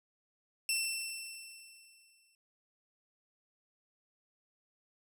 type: tone with exponential decay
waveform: 15% pulse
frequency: 2688 Hz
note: E7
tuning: 33 cents sharp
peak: -22 dBFS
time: 0.69-2.35 s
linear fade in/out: 1 ms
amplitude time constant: 360 ms
effects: none